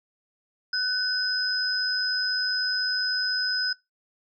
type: tone pair together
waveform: sine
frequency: 1502 / 5052 Hz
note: F#6 / D#8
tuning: +26 / +26 cents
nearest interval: octave + major sixth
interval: 2100 cents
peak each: -27 / -26 dBFS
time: 0.73-3.73 s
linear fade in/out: 5 ms
effects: noise-tail reverb RT60 0.2 s tail -22 dB re dry